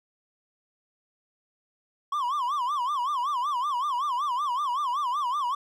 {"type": "tone with vibrato", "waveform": "triangle", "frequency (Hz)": 1073, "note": "C6", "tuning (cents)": 43, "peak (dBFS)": -23, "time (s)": [2.12, 5.55], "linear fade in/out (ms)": 5, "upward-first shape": "sine", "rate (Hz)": 5.3, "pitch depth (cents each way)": 200, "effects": []}